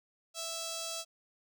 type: tone with notch filter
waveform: 5% pulse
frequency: 659.3 Hz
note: E5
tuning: in tune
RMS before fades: -39 dBFS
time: 0.34-1.05 s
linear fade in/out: 50 ms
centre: 1900 Hz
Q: 1.1
effects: none